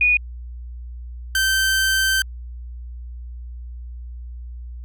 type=tone pair in turn; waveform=sine / sawtooth; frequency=2463 / 1551.6 Hz; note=D#7 / G6; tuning=-18 / -18 cents; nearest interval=minor sixth; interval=800 cents; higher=first; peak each=-13 dBFS; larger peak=neither; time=0.01-0.17 / 1.35-2.22 s; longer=second; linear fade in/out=2 ms; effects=added 60 Hz sine -31 dBFS peak until 4.84 s